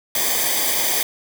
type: noise with comb filter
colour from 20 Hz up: white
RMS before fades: -20 dBFS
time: 0.15-1.03 s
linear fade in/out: 2 ms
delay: 0.73 ms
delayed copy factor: -0.75
effects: none